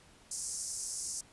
white band-pass noise, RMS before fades -39 dBFS, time 0.31-1.21 s, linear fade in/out 5 ms, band 5300 to 10000 Hz, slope 48 dB/octave, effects pink hiss -60 dBFS RMS until 1.32 s + resampled to 24000 Hz

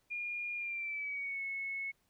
sine tone with pitch glide, 2421 to 2195 Hz, D#7 to C#7, -48 to -18 cents, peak -36 dBFS, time 0.1-1.92 s, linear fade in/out 20 ms, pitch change -170 cents, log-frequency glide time 0.56-1.42 s, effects pink hiss -75 dBFS RMS until 2.09 s

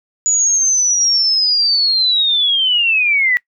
sine linear sweep, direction down, 6910 to 1924 Hz, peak -11 dBFS, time 0.26-3.37 s, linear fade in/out 0 ms, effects noise-tail reverb RT60 0.1 s tail -21 dB re dry

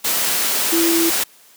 sine tone in noise, 333.4 Hz, E4, 20 cents sharp, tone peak -15 dBFS, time 0.72-1.1 s, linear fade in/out 10 ms, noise white, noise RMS -19 dBFS, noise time 0.04-1.24 s, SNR +1 dB, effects white hiss -49 dBFS RMS until 1.56 s + high-pass 200 Hz 12 dB/octave

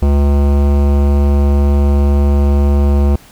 sine tone with hard clipping, 71 Hz, C#2, 42 cents sharp, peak -10 dBFS, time 0.02-3.16 s, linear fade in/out 5 ms, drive 18 dB, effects pink hiss -42 dBFS RMS until 3.31 s

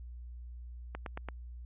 click train, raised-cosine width 0.5 ms, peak -24 dBFS, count 4, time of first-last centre 0.95-1.287 s, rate 8.91 Hz, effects added 60 Hz sine -43 dBFS peak until 1.65 s + resampled to 8000 Hz

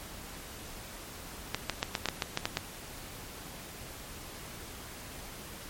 clicks, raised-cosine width 0.2 ms, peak -11 dBFS, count 10, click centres 1.546 / 1.697 / 1.829 / 1.952 / 2.057 / 2.087 / 2.222 / 2.374 / 2.455 / 2.571 s, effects pink hiss -45 dBFS RMS until 5.69 s + MP3 64 kbps

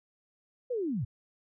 sine linear sweep, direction down, 520 to 95 Hz, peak -29 dBFS, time 0.7-1.05 s, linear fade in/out 10 ms, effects none

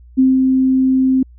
sine tone with ADSR envelope, 261.6 Hz, C4, in tune, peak -7 dBFS, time 0.17-1.23 s, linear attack 22 ms, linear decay 180 ms, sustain -3 dB, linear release 5 ms, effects added 60 Hz sine -39 dBFS peak until 1.38 s

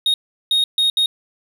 triangle tone bursts at uneven times, 3729 Hz, A#7, in tune, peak -12 dBFS, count 4, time 0.06-0.14 / 0.51-0.64 / 0.78-0.9 / 0.97-1.06 s, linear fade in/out 2 ms, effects none

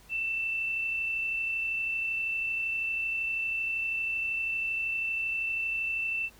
sine tone with amplitude modulation, 2669 Hz, E7, 21 cents sharp, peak -27 dBFS, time 0.09-6.3 s, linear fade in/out 50 ms, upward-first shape sine, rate 32.7 Hz, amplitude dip 25%, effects added 50 Hz sine -57 dBFS peak until 6.39 s + pink hiss -57 dBFS RMS until 6.39 s

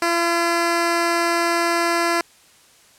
10% pulse tone, 340.1 Hz, F4, 46 cents flat, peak -9 dBFS, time 0.02-2.21 s, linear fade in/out 2 ms, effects white hiss -52 dBFS RMS until 2.98 s + low-pass 10000 Hz 12 dB/octave

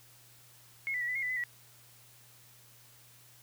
sine tone with pitch steps, 2168 / 1986 / 1927 / 1997 / 2146 / 1991 / 2019 / 1933 Hz, C#7 / B6 / B6 / B6 / C7 / B6 / B6 / B6, -39 / +9 / -43 / +19 / +43 / +14 / +38 / -38 cents, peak -31 dBFS, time 0.87-1.438 s, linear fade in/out 0 ms, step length 71 ms, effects added 120 Hz sine -63 dBFS peak until 3.42 s + white hiss -59 dBFS RMS until 3.42 s

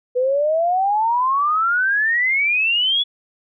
sine exponential sweep, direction up, 490 to 3438 Hz, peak -15 dBFS, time 0.15-3.04 s, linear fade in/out 20 ms, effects none

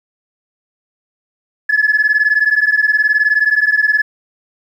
sine beating tone pair, 1703 / 1722 Hz, G#6 / A6, +43 / -38 cents, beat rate 19 Hz, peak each -12 dBFS, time 1.69-4.02 s, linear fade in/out 10 ms, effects tanh soft clip ceiling -5 dBFS + 8-bit

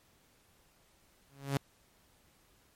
sawtooth tone with exponential growth, 138.59 Hz, C#3, in tune, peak -22 dBFS, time 1.29-1.57 s, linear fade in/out 2 ms, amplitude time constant 59 ms, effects pink hiss -67 dBFS RMS until 2.75 s + MP3 64 kbps

